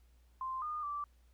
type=tone with pitch steps; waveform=sine; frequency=1045 / 1219 / 1166 Hz; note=C6 / D#6 / D6; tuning=-2 / -36 / -13 cents; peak=-36 dBFS; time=0.41-1.04 s; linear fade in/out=2 ms; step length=210 ms; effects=added 60 Hz sine -62 dBFS peak until 1.33 s + pink hiss -75 dBFS RMS until 1.33 s